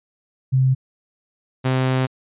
sine / sawtooth tone pair in turn, 131 / 130.02 Hz, C3 / C3, +2 / -11 cents, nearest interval unison, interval 13 cents, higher first, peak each -13 dBFS, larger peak neither, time 0.52-0.75 / 1.64-2.07 s, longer second, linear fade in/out 20 ms, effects resampled to 8000 Hz

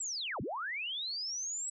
sine linear two-way sweep, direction down then up, 7902 to 85 to 7902 Hz, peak -35 dBFS, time 0-1.7 s, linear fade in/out 5 ms, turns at 0.41 s, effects none

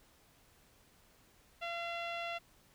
sawtooth tone with low-pass filter, 683 Hz, F5, 39 cents flat, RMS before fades -40 dBFS, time 1.61-2.39 s, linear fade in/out 20 ms, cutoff 3000 Hz, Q 3, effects pink hiss -66 dBFS RMS until 2.74 s

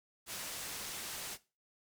white low-pass noise, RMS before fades -43 dBFS, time 0.26-1.38 s, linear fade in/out 50 ms, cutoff 11000 Hz, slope 12 dB/octave, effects noise-tail reverb RT60 0.3 s tail -18 dB re dry

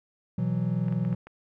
triangle chord, B suspended fourth, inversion none, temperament equal, 123.47 / 164.81 / 185 Hz, B2 / E3 / F#3, 0 / 0 / 0 cents, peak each -27 dBFS, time 0.38-1.15 s, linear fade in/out 5 ms
clicks, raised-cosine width 0.5 ms, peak -30 dBFS, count 5, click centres 0.883 / 0.925 / 1.05 / 1.128 / 1.27 s
effects none

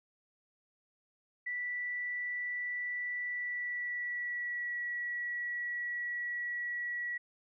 sine tone with pitch glide, 1965 to 1932.4 Hz, B6 to B6, -9 to -38 cents, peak -34 dBFS, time 1.46-7.18 s, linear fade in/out 10 ms, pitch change -29 cents, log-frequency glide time 3.27-4.78 s, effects none

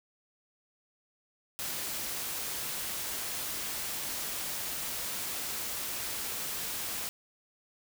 white noise, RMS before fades -36 dBFS, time 1.59-7.09 s, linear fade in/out 0 ms, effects none

